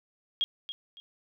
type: tone with echo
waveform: sine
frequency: 3260 Hz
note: G#7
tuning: 33 cents flat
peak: -24 dBFS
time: 0.41-0.44 s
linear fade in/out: 0 ms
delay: 280 ms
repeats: 2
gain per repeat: -11 dB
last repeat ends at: 1 s
effects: none